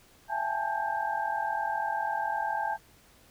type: tone cluster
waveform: sine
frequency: 669 / 790 / 838 / 878 / 1586 Hz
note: E5 / G5 / G#5 / A5 / G6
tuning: +25 / +13 / +15 / -4 / +20 cents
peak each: -39 / -38 / -32 / -32 / -36 dBFS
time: 0.28-2.78 s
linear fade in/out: 50 ms
effects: pink hiss -59 dBFS RMS until 3.3 s